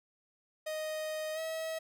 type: tone with pitch glide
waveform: 45% pulse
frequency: 622.3 to 642.4 Hz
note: D#5 to E5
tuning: 0 to -45 cents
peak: -35 dBFS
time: 0.66-1.79 s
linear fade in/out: 10 ms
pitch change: +55 cents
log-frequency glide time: 1.34-1.39 s
effects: none